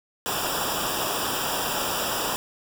pink noise with comb filter, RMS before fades -27 dBFS, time 0.26-2.36 s, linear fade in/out 0 ms, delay 0.47 ms, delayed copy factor -0.9, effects none

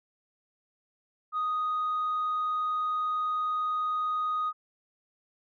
sine tone, 1244.5 Hz, D#6, in tune, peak -25 dBFS, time 1.32-4.53 s, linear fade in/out 50 ms, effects tanh soft clip ceiling -24 dBFS

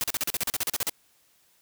white noise bursts, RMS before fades -27 dBFS, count 14, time 0.01-0.896 s, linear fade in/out 0 ms, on 28 ms, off 38 ms, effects white hiss -64 dBFS RMS until 1.61 s

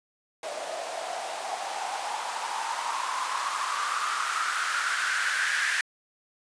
blue noise with band-pass filter sweep, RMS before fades -30 dBFS, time 0.43-5.81 s, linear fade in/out 2 ms, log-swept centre 610 to 1700 Hz, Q 6.2, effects resampled to 22050 Hz

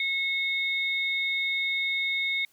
sine tone pair together, 2185 / 3675 Hz, C#7 / A#7, -26 / -25 cents, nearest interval major sixth, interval 901 cents, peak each -26 / -31 dBFS, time 0-2.45 s, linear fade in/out 2 ms, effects white hiss -64 dBFS RMS until 2.52 s + high-pass 80 Hz 12 dB/octave

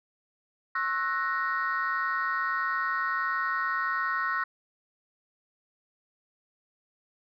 sine chord, F# dominant seventh, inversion second, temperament equal with one note detuned, 1087.2 / 1318.5 / 1480 / 1864.7 Hz, C#6 / E6 / F#6 / A#6, -34 / 0 / 0 / 0 cents, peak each -31 dBFS, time 0.75-4.44 s, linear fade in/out 5 ms, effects tanh soft clip ceiling -19 dBFS

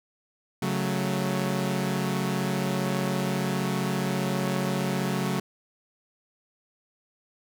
sawtooth chord, F# minor, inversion second, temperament equal, 138.59 / 185 / 220 Hz, C#3 / F#3 / A3, 0 / 0 / 0 cents, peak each -26 / -24 / -28 dBFS, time 0.62-5.4 s, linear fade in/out 5 ms, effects none

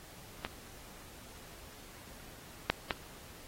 clicks, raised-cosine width 0.3 ms, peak -19 / -8 / -15 dBFS, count 3, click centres 0.449 / 2.7 / 2.908 s, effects pink hiss -53 dBFS RMS until 3.47 s + AAC 48 kbps

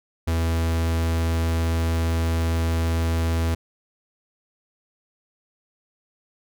45% pulse tone, 82.41 Hz, E2, in tune, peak -20 dBFS, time 0.27-3.55 s, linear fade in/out 10 ms, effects none

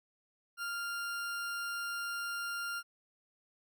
40% pulse tone, 1397 Hz, F6, in tune, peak -35 dBFS, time 0.57-2.83 s, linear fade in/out 50 ms, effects none

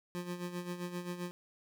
25% pulse tone with tremolo, 176.8 Hz, F3, 22 cents sharp, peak -32 dBFS, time 0.15-1.31 s, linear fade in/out 0 ms, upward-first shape sine, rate 7.6 Hz, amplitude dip 65%, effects none

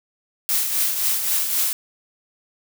blue noise with tremolo, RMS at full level -19 dBFS, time 0.49-1.73 s, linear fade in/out 0 ms, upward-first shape triangle, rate 3.8 Hz, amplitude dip 55%, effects none

